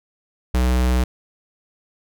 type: tone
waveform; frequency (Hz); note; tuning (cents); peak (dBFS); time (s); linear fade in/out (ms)
square; 62.5; B1; +21; -16; 0.54-1.04; 5
effects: none